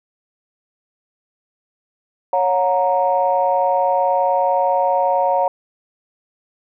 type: chord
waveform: sine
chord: F# major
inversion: second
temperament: equal with one note detuned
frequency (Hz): 554.4 / 723.9 / 932.3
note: C#5 / F#5 / A#5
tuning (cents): 0 / -38 / 0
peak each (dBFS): -18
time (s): 2.33-5.48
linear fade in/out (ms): 2
effects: tanh soft clip ceiling -4 dBFS